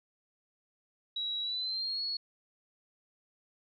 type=tone with pitch glide; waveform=sine; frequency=3879 to 4354 Hz; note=B7 to C#8; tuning=-32 to -32 cents; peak=-32 dBFS; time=1.16-2.17 s; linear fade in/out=5 ms; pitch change=+200 cents; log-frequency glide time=1.42-2.02 s; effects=none